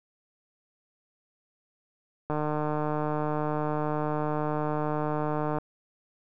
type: click train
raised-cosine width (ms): 1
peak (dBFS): -16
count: 497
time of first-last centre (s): 2.3-5.585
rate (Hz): 151
effects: none